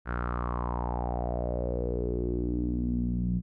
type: tone with low-pass filter sweep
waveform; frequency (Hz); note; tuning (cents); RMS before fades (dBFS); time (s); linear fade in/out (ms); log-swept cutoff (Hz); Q
sawtooth; 60.1; B1; -46; -30; 0.05-3.42; 50; 1500 to 180; 5.6
effects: none